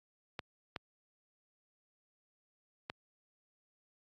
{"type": "clicks", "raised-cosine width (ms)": 0.3, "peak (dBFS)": -22, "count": 3, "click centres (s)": [0.392, 0.762, 2.899], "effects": ["high-pass 80 Hz 12 dB/octave", "AAC 64 kbps"]}